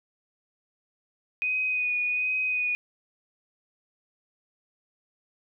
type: tone with vibrato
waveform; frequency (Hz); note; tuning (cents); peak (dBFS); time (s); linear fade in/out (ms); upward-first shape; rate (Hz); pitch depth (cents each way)
sine; 2489; D#7; 0; -24; 1.42-2.75; 0; sine; 1.3; 21
effects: none